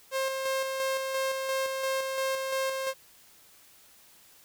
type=tone with tremolo; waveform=sawtooth; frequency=532 Hz; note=C5; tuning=29 cents sharp; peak=-23 dBFS; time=0.11-2.94 s; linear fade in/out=50 ms; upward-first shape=square; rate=2.9 Hz; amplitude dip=35%; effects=white hiss -57 dBFS RMS until 4.44 s